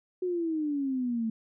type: exponential sweep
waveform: sine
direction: down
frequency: 370 to 220 Hz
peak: -27 dBFS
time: 0.22-1.3 s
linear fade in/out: 5 ms
effects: none